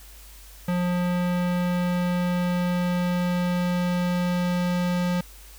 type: tone with low-pass filter sweep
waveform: square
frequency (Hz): 177.8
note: F3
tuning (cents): +31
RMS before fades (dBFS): -24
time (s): 0.68-5.21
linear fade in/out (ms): 5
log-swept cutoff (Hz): 2800 to 5500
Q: 0.73
effects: added 50 Hz sine -45 dBFS peak until 5.58 s + white hiss -49 dBFS RMS until 5.58 s